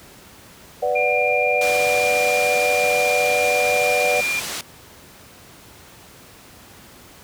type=chord; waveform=sine; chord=B minor; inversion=none; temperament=equal; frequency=493.9 / 587.3 / 740 Hz; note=B4 / D5 / F#5; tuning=0 / 0 / 0 cents; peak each=-22 / -22 / -23 dBFS; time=0.82-4.21 s; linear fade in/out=10 ms
type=tone; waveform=sine; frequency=2396 Hz; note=D7; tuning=34 cents sharp; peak=-20 dBFS; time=0.95-4.4 s; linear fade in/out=10 ms
type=low-pass noise; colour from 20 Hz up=white; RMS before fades=-29 dBFS; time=1.61-4.61 s; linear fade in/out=2 ms; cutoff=7600 Hz; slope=12 dB/octave
effects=pink hiss -45 dBFS RMS until 7.23 s + high-pass 60 Hz 12 dB/octave